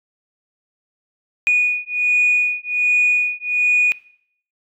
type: beating tone pair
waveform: sine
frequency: 2463 / 2464.3 Hz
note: D#7 / D#7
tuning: -18 / -17 cents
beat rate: 1.3 Hz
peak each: -16 dBFS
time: 1.47-3.92 s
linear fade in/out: 0 ms
effects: noise-tail reverb RT60 0.6 s tail -19 dB re dry + tanh soft clip ceiling -8 dBFS